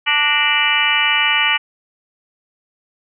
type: harmonic tone with a mistuned harmonic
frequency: 293.7 Hz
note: D4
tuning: in tune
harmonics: 3 / 4 / 5 / 6 / 7 / 8 / 9 / 10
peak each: -24 / -24 / -24 / -21 / -24 / -18 / -24 / -18 dBFS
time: 0.06-1.58 s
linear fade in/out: 20 ms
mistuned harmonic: 6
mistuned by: +84 cents
effects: none